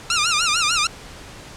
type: tone with vibrato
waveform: 10% pulse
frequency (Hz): 1300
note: E6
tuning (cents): -24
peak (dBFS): -8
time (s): 0.1-0.87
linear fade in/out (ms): 2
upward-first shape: sine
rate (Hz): 6.7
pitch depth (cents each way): 160
effects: pink hiss -39 dBFS RMS until 1.56 s + low-pass 8000 Hz 12 dB/octave